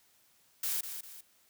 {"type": "noise with echo", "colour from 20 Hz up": "blue", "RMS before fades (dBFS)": -33, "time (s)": [0.63, 0.81], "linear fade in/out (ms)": 5, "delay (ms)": 200, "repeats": 2, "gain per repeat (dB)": -8, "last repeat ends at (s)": 1.21, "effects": ["white hiss -67 dBFS RMS until 1.49 s"]}